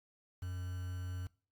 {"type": "tone with quantisation", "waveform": "triangle", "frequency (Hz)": 90.5, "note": "F#2", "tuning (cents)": -38, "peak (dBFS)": -36, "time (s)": [0.42, 1.27], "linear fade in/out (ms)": 5, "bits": 9, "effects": ["noise-tail reverb RT60 0.4 s tail -22 dB re dry", "Opus 48 kbps"]}